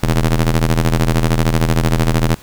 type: ring-modulated tone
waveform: sawtooth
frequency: 81.1 Hz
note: E2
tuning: 28 cents flat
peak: -5 dBFS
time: 0.03-2.35 s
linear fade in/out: 5 ms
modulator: 47.1 Hz
effects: pink hiss -41 dBFS RMS until 2.42 s